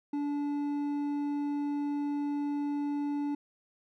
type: tone with hard clipping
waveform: triangle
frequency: 289.1 Hz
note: D4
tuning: 27 cents flat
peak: -31 dBFS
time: 0.13-3.35 s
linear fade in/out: 5 ms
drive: 9 dB
effects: none